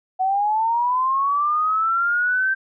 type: linear sweep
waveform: sine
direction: up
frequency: 740 to 1568 Hz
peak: -17 dBFS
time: 0.19-2.55 s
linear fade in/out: 20 ms
effects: none